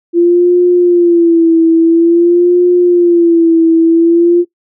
sine tone with vibrato, 341.4 Hz, F4, 39 cents flat, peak -4 dBFS, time 0.13-4.45 s, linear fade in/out 50 ms, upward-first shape sine, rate 0.49 Hz, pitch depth 70 cents each way, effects noise-tail reverb RT60 0.1 s tail -19 dB re dry

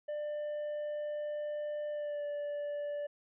triangle tone with pitch glide, 595 to 583.1 Hz, D5 to D5, +22 to -13 cents, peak -33 dBFS, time 0.08-3.07 s, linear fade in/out 10 ms, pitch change -35 cents, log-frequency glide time 1.91-2.24 s, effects resampled to 8000 Hz

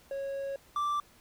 triangle tone pair in turn, 550 / 1172.5 Hz, C#5 / D6, -14 / -3 cents, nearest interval octave + minor second, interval 1311 cents, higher second, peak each -31 / -26 dBFS, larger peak second, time 0.11-0.56 / 0.76-1 s, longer first, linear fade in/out 2 ms, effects pink hiss -60 dBFS RMS until 1.2 s

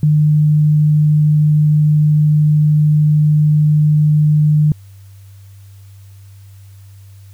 sine tone, 151.1 Hz, D3, 50 cents sharp, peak -8 dBFS, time 0.03-4.72 s, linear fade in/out 2 ms, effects added 98 Hz sine -36 dBFS peak until 7.33 s + white hiss -53 dBFS RMS until 7.33 s

